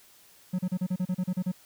triangle tone bursts, 182.8 Hz, F#3, 21 cents flat, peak -23 dBFS, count 11, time 0.53-1.519 s, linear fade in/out 10 ms, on 59 ms, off 34 ms, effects white hiss -57 dBFS RMS until 1.65 s

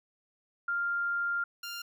sine / 15% pulse tone pair in turn, 1396.9 / 1396.9 Hz, F6 / F6, 0 / 0 cents, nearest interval unison, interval 0 cents, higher neither, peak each -28 / -31 dBFS, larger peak first, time 0.68-1.44 / 1.63-1.82 s, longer first, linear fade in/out 5 ms, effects none

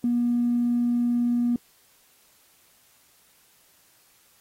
triangle tone with tanh clipping, 240.2 Hz, B3, 48 cents flat, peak -20 dBFS, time 0.04-1.56 s, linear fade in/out 2 ms, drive 4 dB, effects white hiss -60 dBFS RMS until 4.4 s + AAC 48 kbps

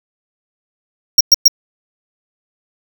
square tone bursts, 5588 Hz, F8, in tune, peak -3 dBFS, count 3, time 1.18-1.481 s, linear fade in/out 5 ms, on 27 ms, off 110 ms, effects none

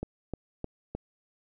click train, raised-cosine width 2 ms, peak -20 dBFS, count 4, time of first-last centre 0.03-0.95 s, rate 3.26 Hz, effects none

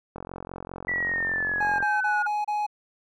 click train, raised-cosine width 1 ms, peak -22 dBFS, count 76, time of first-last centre 0.16-1.827 s, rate 45 Hz
sine exponential sweep, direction down, 1971 to 1428 Hz, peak -24 dBFS, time 0.88-2.27 s, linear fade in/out 5 ms
triangle tone bursts, 838 Hz, G#5, 15 cents sharp, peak -22 dBFS, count 5, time 1.6-2.666 s, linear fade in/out 10 ms, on 190 ms, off 29 ms
effects none

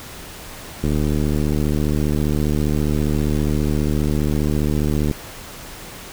click train, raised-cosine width 3 ms, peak -8 dBFS, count 321, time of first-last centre 0.84-5.112 s, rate 74.9 Hz, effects pink hiss -36 dBFS RMS until 6.12 s

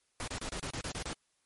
pink noise bursts, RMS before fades -38 dBFS, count 9, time 0.2-1.132 s, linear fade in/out 0 ms, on 76 ms, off 31 ms, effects white hiss -75 dBFS RMS until 1.45 s + MP3 48 kbps

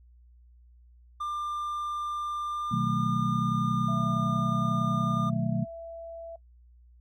triangle tone with pitch glide, 1194 to 1207.9 Hz, D6 to D6, +28 to +48 cents, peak -28 dBFS, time 1.2-5.3 s, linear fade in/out 10 ms, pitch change +20 cents, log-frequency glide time 2.46-3.01 s
sine chord, B dominant seventh, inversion none, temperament just, 123.47 / 154.34 / 185.21 / 222.2 Hz, B2 / D#3 / F#3 / A3, 0 / -14 / +2 / +17 cents, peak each -31 dBFS, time 2.71-5.65 s, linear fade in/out 10 ms
sine tone, 666 Hz, E5, 18 cents sharp, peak -38 dBFS, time 3.88-6.36 s, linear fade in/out 5 ms
effects noise-tail reverb RT60 0.1 s tail -22 dB re dry + added 60 Hz sine -53 dBFS peak until 7 s

